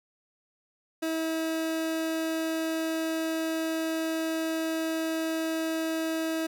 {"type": "tone", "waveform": "30% pulse", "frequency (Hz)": 322.4, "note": "E4", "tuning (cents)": -38, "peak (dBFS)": -25, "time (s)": [1.02, 6.47], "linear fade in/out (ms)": 10, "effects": []}